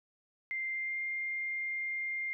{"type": "tone with pitch glide", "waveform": "sine", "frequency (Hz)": [2093, 2110], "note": ["C7", "C7"], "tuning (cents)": [0, 14], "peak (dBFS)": -33, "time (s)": [0.51, 2.33], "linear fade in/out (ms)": 0, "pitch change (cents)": 14, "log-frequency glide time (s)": [0.71, 1], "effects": []}